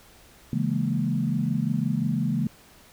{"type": "chord", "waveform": "sine", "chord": "A# half-diminished seventh", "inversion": "first", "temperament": "equal", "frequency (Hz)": [138.59, 164.81, 207.7, 233.1], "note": ["C#3", "E3", "G#3", "A#3"], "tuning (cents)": [0, 0, 0, 0], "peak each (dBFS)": -28, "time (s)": [0.53, 2.47], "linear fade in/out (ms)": 2, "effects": ["pink hiss -53 dBFS RMS until 2.92 s"]}